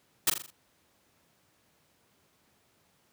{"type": "noise with echo", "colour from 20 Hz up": "white", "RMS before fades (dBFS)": -23, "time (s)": [0.27, 0.3], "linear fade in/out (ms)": 5, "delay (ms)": 41, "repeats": 5, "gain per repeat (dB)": -6, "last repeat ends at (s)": 0.505, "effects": ["pink hiss -68 dBFS RMS until 3.12 s", "high-pass 100 Hz 12 dB/octave"]}